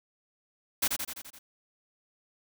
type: noise with echo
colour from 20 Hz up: white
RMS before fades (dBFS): -26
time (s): 0.82-0.88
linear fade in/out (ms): 10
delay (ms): 85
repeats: 6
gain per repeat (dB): -4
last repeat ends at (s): 1.39
effects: none